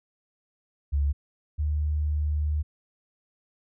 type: tone pair in turn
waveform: sine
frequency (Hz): 71.1 / 75.13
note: C#2 / D2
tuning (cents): +45 / +40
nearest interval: minor second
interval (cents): 95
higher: second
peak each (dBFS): -21 / -23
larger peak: first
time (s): 0.92-1.13 / 1.58-2.63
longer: second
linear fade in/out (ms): 20
effects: none